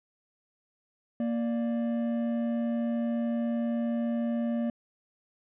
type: tone pair together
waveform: triangle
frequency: 233.6 / 587.4 Hz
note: A#3 / D5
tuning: +4 / 0 cents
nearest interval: octave + major third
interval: 1596 cents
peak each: -25 / -34 dBFS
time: 1.2-4.7 s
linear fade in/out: 2 ms
effects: resampled to 8000 Hz